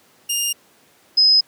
15% pulse / sine tone pair in turn, 2817 / 5066 Hz, F7 / D#8, +14 / +30 cents, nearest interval minor seventh, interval 1016 cents, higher second, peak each -12 / -10 dBFS, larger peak second, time 0.29-0.53 / 1.17-1.41 s, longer neither, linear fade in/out 10 ms, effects pink hiss -54 dBFS RMS until 1.47 s + high-pass 200 Hz 12 dB/octave

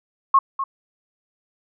sine tone with echo, 1086 Hz, C#6, 36 cents flat, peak -10 dBFS, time 0.34-0.39 s, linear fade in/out 5 ms, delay 250 ms, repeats 1, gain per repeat -11 dB, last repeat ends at 0.64 s, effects none

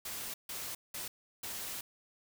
white noise bursts at uneven times, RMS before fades -41 dBFS, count 4, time 0.05-0.34 / 0.49-0.75 / 0.94-1.08 / 1.43-1.81 s, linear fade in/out 5 ms, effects none

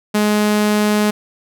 sawtooth tone, 210 Hz, G#3, 19 cents sharp, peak -9 dBFS, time 0.14-1.11 s, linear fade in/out 10 ms, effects none

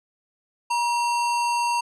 sine tone with sample-and-hold, 951 Hz, A#5, 34 cents sharp, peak -20 dBFS, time 0.7-1.81 s, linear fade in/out 10 ms, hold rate 3675 Hz, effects resampled to 22050 Hz

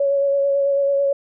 sine tone with vibrato, 558 Hz, C#5, 11 cents sharp, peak -15 dBFS, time 0-1.13 s, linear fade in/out 5 ms, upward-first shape sine, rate 9.1 Hz, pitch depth 17 cents each way, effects none

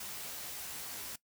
white noise with comb filter, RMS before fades -43 dBFS, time 0-1.16 s, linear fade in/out 5 ms, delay 15 ms, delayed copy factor +0.55, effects noise-tail reverb RT60 0.1 s tail -19 dB re dry

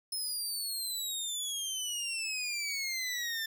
20% pulse exponential sweep, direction down, 5220 to 1771 Hz, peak -28 dBFS, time 0.12-3.46 s, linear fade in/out 5 ms, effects none

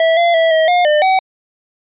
square tone with pitch steps, 654 / 686 / 655 / 638 / 712 / 601 / 758 Hz, E5 / F5 / E5 / D#5 / F5 / D5 / F#5, -14 / -31 / -11 / +43 / +33 / +40 / +42 cents, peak -10 dBFS, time 0-1.19 s, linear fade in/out 2 ms, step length 170 ms, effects resampled to 8000 Hz

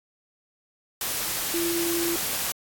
sine tone in noise, 340 Hz, F4, 46 cents flat, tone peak -25 dBFS, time 1.54-2.16 s, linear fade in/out 2 ms, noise white, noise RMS -28 dBFS, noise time 1.01-2.52 s, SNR 0 dB, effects AAC 64 kbps

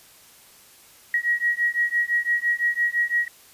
sine beating tone pair, 1901 / 1906.9 Hz, A#6 / A#6, +33 / +39 cents, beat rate 5.9 Hz, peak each -23 dBFS, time 1.14-3.28 s, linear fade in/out 2 ms, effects white hiss -51 dBFS RMS until 3.53 s + resampled to 32000 Hz

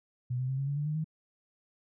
sine tone with pitch steps, 124.3 / 128.53 / 132.91 / 137.44 / 142.12 / 146.97 / 151.97 / 157.15 Hz, B2 / C3 / C3 / C#3 / C#3 / D3 / D#3 / D#3, +12 / -30 / +28 / -14 / +44 / +2 / -40 / +18 cents, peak -29 dBFS, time 0.3-1.044 s, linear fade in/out 10 ms, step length 93 ms, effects none

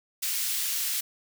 white high-pass noise, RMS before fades -29 dBFS, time 0.22-1.01 s, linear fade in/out 10 ms, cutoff 2300 Hz, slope 12 dB/octave, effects none

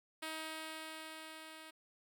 5% pulse tone with level ramp, 316.6 Hz, D#4, 30 cents sharp, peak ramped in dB -29 to -40 dBFS, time 0.22-1.71 s, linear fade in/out 10 ms, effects none

